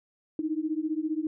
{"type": "beating tone pair", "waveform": "sine", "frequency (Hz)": [304.9, 319.9], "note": ["D#4", "D#4"], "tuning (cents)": [-35, 48], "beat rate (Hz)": 15, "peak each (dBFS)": -30, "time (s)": [0.39, 1.27], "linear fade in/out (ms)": 2, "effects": []}